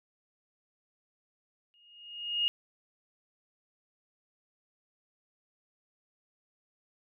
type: tone with exponential growth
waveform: sine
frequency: 2857 Hz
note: F7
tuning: 39 cents sharp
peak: -23 dBFS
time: 1.74-2.48 s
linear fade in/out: 0 ms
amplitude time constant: 160 ms
effects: none